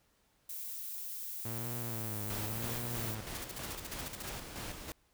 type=noise; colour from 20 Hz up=violet; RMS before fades=-42 dBFS; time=0.49-3.15 s; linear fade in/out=5 ms
type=tone with vibrato; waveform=sawtooth; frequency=111.6 Hz; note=A2; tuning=25 cents sharp; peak=-35 dBFS; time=1.45-3.21 s; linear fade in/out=5 ms; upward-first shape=sine; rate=0.91 Hz; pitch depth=130 cents each way
type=noise with tremolo; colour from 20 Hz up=pink; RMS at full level=-42 dBFS; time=2.3-4.92 s; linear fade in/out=0 ms; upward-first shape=square; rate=3.1 Hz; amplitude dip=45%
type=noise bursts; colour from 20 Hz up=white; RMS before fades=-43 dBFS; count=14; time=3.35-4.294 s; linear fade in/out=0 ms; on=21 ms; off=50 ms
effects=pink hiss -72 dBFS RMS until 5.13 s